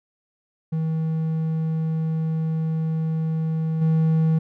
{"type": "tone with level steps", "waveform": "triangle", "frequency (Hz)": 160, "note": "D#3", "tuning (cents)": 49, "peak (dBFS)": [-19, -14], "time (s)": [0.72, 4.39], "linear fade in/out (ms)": 10, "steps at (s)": 3.81, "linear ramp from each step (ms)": 10, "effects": []}